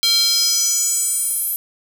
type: tone with high-pass filter sweep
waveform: square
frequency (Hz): 459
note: A#4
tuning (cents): -27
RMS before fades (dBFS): -18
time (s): 0.03-1.56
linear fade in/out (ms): 0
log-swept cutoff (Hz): 3700 to 12000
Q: 4.6
effects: none